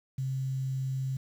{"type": "tone with quantisation", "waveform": "sine", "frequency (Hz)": 132.7, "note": "C3", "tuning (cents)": 25, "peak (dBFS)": -29, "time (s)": [0.18, 1.17], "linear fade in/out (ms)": 5, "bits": 9, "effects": []}